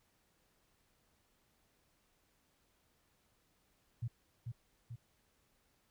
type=tone with echo; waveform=sine; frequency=117.5 Hz; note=A#2; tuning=14 cents sharp; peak=-35 dBFS; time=4.02-4.08 s; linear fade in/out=10 ms; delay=440 ms; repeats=2; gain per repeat=-4 dB; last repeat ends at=4.96 s; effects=pink hiss -75 dBFS RMS until 5.9 s